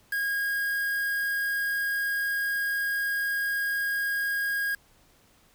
triangle tone with quantisation, 1634 Hz, G#6, 29 cents flat, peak -24 dBFS, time 0.12-4.75 s, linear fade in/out 5 ms, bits 6, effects pink hiss -61 dBFS RMS until 5.54 s

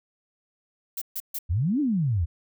violet noise bursts, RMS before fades -31 dBFS, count 3, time 0.97-1.388 s, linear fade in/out 5 ms, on 46 ms, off 140 ms
sine exponential two-way sweep, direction up then down, 74.8 to 310 to 74.8 Hz, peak -21 dBFS, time 1.49-2.26 s, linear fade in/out 20 ms, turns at 1.8 s
effects none

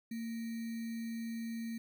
sine tone with sample-and-hold, 228.3 Hz, A#3, 36 cents flat, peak -37 dBFS, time 0.11-1.78 s, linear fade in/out 5 ms, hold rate 2100 Hz, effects none

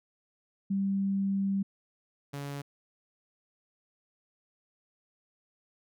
sine / sawtooth tone pair in turn, 196 / 141.68 Hz, G3 / C#3, 0 / +38 cents, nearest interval tritone, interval 562 cents, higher first, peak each -26 / -32 dBFS, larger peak first, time 0.7-1.63 / 2.33-2.62 s, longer first, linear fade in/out 10 ms, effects none

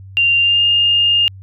sine tone with pitch glide, 2781 to 2823 Hz, F7 to F7, -8 to +18 cents, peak -10 dBFS, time 0.17-1.28 s, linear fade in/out 0 ms, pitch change +26 cents, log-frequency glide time 0.38-0.63 s, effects added 96 Hz sine -33 dBFS peak until 1.42 s

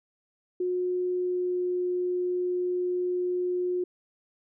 sine tone with pitch glide, 361.8 to 359.7 Hz, F#4 to F#4, -39 to -49 cents, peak -25 dBFS, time 0.6-3.84 s, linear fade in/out 5 ms, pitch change -10 cents, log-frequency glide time 1.12-1.66 s, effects none

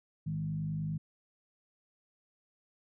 sine tone with frequency modulation, 157.4 Hz, D#3, 20 cents sharp, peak -32 dBFS, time 0.26-0.98 s, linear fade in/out 10 ms, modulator 50.2 Hz, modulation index 0.7, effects none

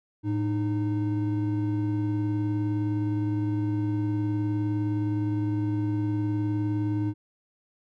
triangle tone pair together, 108.67 / 306.5 Hz, A2 / D#4, -21 / -26 cents, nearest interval octave + tritone, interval 1795 cents, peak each -25 dBFS, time 0.23-7.14 s, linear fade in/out 50 ms, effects none

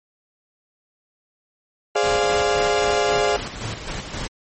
35% pulse chord, D half-diminished seventh, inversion second, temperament equal, 415.3 / 523.3 / 587.3 / 698.5 Hz, Ab4 / C5 / D5 / F5, 0 / 0 / 0 / 0 cents, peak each -19 / -24 / -23 / -21 dBFS, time 1.95-3.37 s, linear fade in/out 10 ms
pink noise with tremolo, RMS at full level -29 dBFS, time 2.03-4.28 s, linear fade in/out 10 ms, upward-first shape square, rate 3.8 Hz, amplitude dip 45%
sine tone with exponential decay, 110 Hz, A2, in tune, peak -22 dBFS, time 3.65-3.89 s, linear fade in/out 0 ms, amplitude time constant 51 ms
effects low-pass 11000 Hz 12 dB/octave + MP3 32 kbps

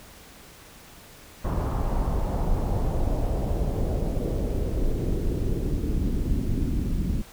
brown noise with low-pass filter sweep, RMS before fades -25 dBFS, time 1.44-7.22 s, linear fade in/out 10 ms, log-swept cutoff 1100 to 240 Hz, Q 1.9, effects pink hiss -48 dBFS RMS until 7.32 s

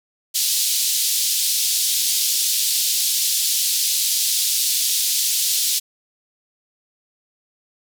pink band-pass noise, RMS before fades -20 dBFS, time 0.34-5.8 s, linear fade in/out 20 ms, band 3700 to 16000 Hz, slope 24 dB/octave, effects none

